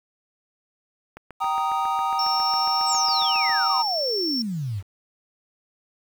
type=click train; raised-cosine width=0.5 ms; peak=-24 dBFS; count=18; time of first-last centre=1.17-3.496 s; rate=7.31 Hz
type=chord; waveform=triangle; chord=Eb major; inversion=first; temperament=just; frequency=777.8 / 933.4 / 1244.5 Hz; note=G5 / Bb5 / Eb6; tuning=-14 / +2 / 0 cents; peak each=-24 dBFS; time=1.4-3.83 s; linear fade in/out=20 ms
type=tone; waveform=triangle; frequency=5430 Hz; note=F8; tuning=50 cents flat; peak=-23 dBFS; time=2.19-4.42 s; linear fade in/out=2 ms
type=exponential sweep; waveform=sine; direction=down; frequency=8400 to 88.6 Hz; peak=-25 dBFS; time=2.86-4.83 s; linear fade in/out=50 ms
effects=8-bit